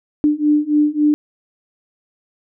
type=beating tone pair; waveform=sine; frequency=296.3 / 299.9 Hz; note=D4 / D4; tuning=+15 / +36 cents; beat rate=3.6 Hz; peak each=-16 / -15 dBFS; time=0.24-1.14 s; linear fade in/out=0 ms; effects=none